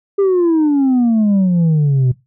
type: exponential sweep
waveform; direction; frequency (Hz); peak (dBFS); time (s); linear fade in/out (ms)
sine; down; 403.6 to 123.8; -7; 0.18-2.12; 10
effects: noise-tail reverb RT60 0.2 s tail -18 dB re dry + tanh soft clip ceiling -9 dBFS